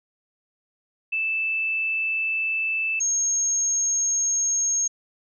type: tone pair in turn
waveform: sine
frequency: 2637 / 6508 Hz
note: E7 / G#8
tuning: 0 / -36 cents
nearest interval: octave + major third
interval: 1564 cents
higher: second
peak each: -22 / -20 dBFS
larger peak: second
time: 1.12-3 / 3-4.88 s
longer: neither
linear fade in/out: 10 ms
effects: none

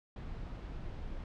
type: noise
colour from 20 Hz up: brown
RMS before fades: -42 dBFS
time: 0.16-1.24 s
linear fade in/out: 2 ms
effects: low-pass 4000 Hz 12 dB/octave

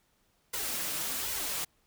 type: noise with flanger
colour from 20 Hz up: white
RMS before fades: -34 dBFS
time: 0.53-1.65 s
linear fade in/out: 10 ms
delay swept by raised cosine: 2 to 6.9 ms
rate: 1.3 Hz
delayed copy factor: +0.7
effects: pink hiss -71 dBFS RMS until 1.86 s

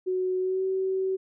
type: tone with pitch glide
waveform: sine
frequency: 370 to 379.7 Hz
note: F#4 to F#4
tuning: 0 to +45 cents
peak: -24 dBFS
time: 0.06-1.17 s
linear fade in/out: 20 ms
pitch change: +45 cents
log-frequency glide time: 0.39-0.64 s
effects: none

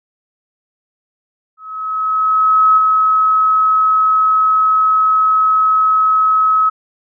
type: tone with ADSR envelope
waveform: sine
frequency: 1283 Hz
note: E6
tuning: 47 cents flat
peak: -6 dBFS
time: 1.57-6.7 s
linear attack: 1200 ms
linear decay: 15 ms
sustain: -3 dB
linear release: 15 ms
effects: none

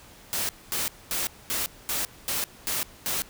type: noise bursts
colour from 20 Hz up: white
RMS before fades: -28 dBFS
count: 8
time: 0.33-3.22 s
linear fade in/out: 0 ms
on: 160 ms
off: 230 ms
effects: pink hiss -50 dBFS RMS until 3.29 s

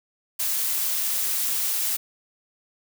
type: noise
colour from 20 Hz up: blue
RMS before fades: -25 dBFS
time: 0.39-1.97 s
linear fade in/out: 10 ms
effects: none

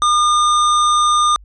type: tone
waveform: square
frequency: 1212 Hz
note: D#6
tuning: 46 cents flat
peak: -12 dBFS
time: 0.02-1.36 s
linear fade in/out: 0 ms
effects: added 50 Hz sine -39 dBFS peak until 1.44 s + resampled to 22050 Hz

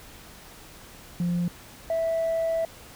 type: tone pair in turn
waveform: sine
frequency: 174.61 / 656.8 Hz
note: F3 / E5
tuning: 0 / -6 cents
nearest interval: octave + major seventh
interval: 2294 cents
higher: second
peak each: -21 dBFS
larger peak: neither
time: 1.2-1.48 / 1.9-2.65 s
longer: second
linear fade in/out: 2 ms
effects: tanh soft clip ceiling -21 dBFS + pink hiss -47 dBFS RMS until 2.95 s

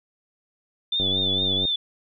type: tone with vibrato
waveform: sine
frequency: 3539 Hz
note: A7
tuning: 9 cents sharp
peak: -21 dBFS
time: 0.92-1.76 s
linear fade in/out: 5 ms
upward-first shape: triangle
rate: 4.4 Hz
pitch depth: 69 cents each way
type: click train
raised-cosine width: 2 ms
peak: -18 dBFS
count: 63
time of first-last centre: 1-1.653 s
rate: 95 Hz
effects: none

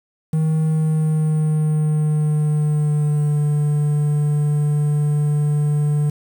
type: tone with pitch glide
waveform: triangle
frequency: 157.6 to 147.9 Hz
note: D#3 to D3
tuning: +23 to +13 cents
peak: -13 dBFS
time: 0.33-6.1 s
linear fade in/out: 5 ms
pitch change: -110 cents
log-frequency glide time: 0.66-3.37 s
effects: 7-bit

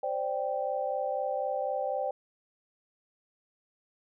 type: chord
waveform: sine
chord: C suspended second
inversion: none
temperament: equal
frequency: 523.3 / 587.3 / 784 Hz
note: C5 / D5 / G5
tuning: 0 / 0 / 0 cents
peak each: -33 dBFS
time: 0.03-2.11 s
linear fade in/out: 5 ms
effects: none

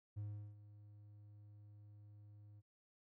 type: tone with ADSR envelope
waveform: triangle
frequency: 103.83 Hz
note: G#2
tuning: in tune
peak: -39 dBFS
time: 0.16-2.62 s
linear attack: 19 ms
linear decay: 370 ms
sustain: -16 dB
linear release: 33 ms
effects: tanh soft clip ceiling -35 dBFS

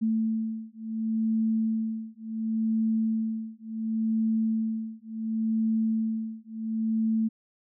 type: beating tone pair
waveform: sine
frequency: 221.6 / 222.3 Hz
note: A3 / A3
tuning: +13 / +18 cents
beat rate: 0.7 Hz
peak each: -28 dBFS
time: 0.01-7.29 s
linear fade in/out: 20 ms
effects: none

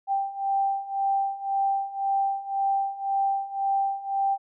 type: beating tone pair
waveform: sine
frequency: 785 / 786.9 Hz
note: G5 / G5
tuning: +2 / +6 cents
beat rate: 1.9 Hz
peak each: -28 / -25 dBFS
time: 0.07-4.38 s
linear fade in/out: 50 ms
effects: none

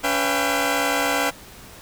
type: tone cluster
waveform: 15% pulse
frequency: 281.8 / 496.2 / 678 / 788 Hz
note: C#4 / B4 / E5 / G5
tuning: +29 / +8 / +49 / +9 cents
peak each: -19 dBFS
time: 0.03-1.31 s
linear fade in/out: 20 ms
effects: pink hiss -43 dBFS RMS until 1.81 s

